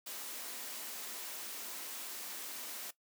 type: high-pass noise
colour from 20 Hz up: white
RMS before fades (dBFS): -44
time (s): 0.06-2.91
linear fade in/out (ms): 10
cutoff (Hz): 210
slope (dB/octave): 48
effects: noise-tail reverb RT60 0.1 s tail -17 dB re dry